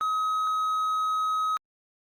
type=tone; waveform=triangle; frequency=1270 Hz; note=D#6; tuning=35 cents sharp; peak=-22 dBFS; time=0.01-1.57 s; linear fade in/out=0 ms; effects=Opus 24 kbps